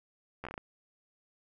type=slowing click train; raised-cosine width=0.5 ms; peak=-25 dBFS; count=7; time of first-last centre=0.44-0.579 s; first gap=12 ms; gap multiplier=1.26; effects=none